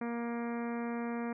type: harmonic tone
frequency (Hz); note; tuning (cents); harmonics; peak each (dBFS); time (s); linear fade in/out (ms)
235.4; A#3; +17; 1 / 2 / 3 / 4 / 5 / 6 / 7 / 8 / 9 / 10; -35 / -41 / -45 / -47 / -49 / -51 / -52 / -53 / -54 / -55; 0.01-1.33; 5
effects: none